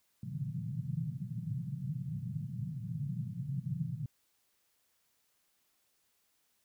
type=band-pass noise; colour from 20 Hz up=pink; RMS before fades=-38 dBFS; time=0.23-4.06 s; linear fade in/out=5 ms; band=120 to 170 Hz; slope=48 dB/octave; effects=white hiss -75 dBFS RMS until 6.64 s